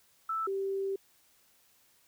sine tone pair in turn, 1319 / 390 Hz, E6 / G4, +1 / -9 cents, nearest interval octave + major sixth, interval 2110 cents, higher first, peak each -30 / -30 dBFS, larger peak neither, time 0.29-0.47 / 0.47-0.96 s, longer second, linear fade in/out 5 ms, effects white hiss -66 dBFS RMS until 2.07 s

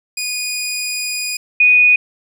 15% pulse / sine tone pair in turn, 2466 / 2476 Hz, D#7 / D#7, -16 / -9 cents, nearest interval unison, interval 7 cents, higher second, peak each -13 / -7 dBFS, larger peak second, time 0.17-1.37 / 1.6-1.96 s, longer first, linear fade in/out 5 ms, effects none

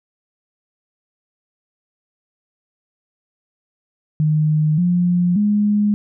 sine tone with pitch steps, 153.5 / 176.8 / 207.6 Hz, D#3 / F3 / G#3, -23 / +22 / 0 cents, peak -13 dBFS, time 4.2-5.94 s, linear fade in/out 0 ms, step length 580 ms, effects none

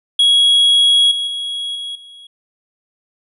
triangle tone with level steps, 3322 Hz, G#7, in tune, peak -7 / -16 / -19 / -22 / -35 dBFS, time 0.19-2.27 s, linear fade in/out 5 ms, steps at 1.11 / 1.27 / 1.75 / 1.95 s, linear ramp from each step 5 ms, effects resampled to 32000 Hz

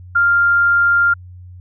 sine tone, 1396.9 Hz, F6, in tune, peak -10 dBFS, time 0.15-1.14 s, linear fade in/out 10 ms, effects added 90 Hz sine -34 dBFS peak until 1.6 s

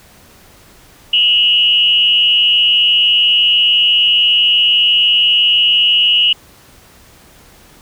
sine tone with frequency modulation, 2903 Hz, F#7, 34 cents flat, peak -8 dBFS, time 1.13-6.33 s, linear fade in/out 5 ms, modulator 210 Hz, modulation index 0.6, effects pink hiss -44 dBFS RMS until 7.81 s

